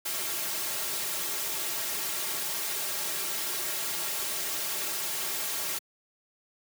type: noise with comb filter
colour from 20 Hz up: white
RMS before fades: -32 dBFS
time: 0.05-5.79 s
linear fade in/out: 10 ms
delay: 4 ms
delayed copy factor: -0.75
effects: high-pass 200 Hz 12 dB/octave